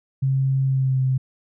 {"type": "tone with pitch glide", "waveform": "sine", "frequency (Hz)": [134.2, 130.83], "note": ["C3", "C3"], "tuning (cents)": [44, 0], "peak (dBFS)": -17, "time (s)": [0.22, 1.18], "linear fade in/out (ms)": 10, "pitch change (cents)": -44, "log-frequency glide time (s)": [0.65, 1.01], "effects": []}